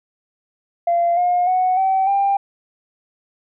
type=tone with pitch steps; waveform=sine; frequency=688 / 713.1 / 739.1 / 766 / 794 Hz; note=F5 / F5 / F#5 / G5 / G5; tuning=-26 / +36 / -2 / -40 / +22 cents; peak=-13 dBFS; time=0.87-2.37 s; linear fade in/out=5 ms; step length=300 ms; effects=tanh soft clip ceiling -10 dBFS